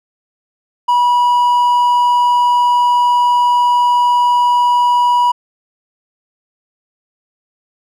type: tone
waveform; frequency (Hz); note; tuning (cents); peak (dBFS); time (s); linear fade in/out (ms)
triangle; 973; B5; -26; -7; 0.88-5.32; 10
effects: none